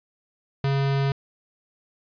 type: tone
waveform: square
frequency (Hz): 137.9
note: C#3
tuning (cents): -9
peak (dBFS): -21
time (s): 0.64-1.12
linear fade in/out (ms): 2
effects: resampled to 11025 Hz + 10-bit